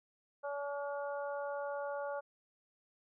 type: harmonic tone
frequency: 284.8 Hz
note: C#4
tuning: 47 cents sharp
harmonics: 2 / 3 / 4 / 5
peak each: -38 / -44 / -48 / -47 dBFS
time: 0.43-2.21 s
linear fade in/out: 20 ms
effects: none